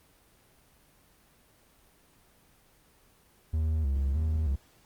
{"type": "tone with vibrato", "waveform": "triangle", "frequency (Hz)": 73.42, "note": "D2", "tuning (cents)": 0, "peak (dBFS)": -23, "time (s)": [3.53, 4.56], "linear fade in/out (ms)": 10, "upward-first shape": "square", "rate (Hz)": 1.6, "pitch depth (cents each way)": 120, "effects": ["pink hiss -62 dBFS RMS until 4.85 s", "Opus 24 kbps"]}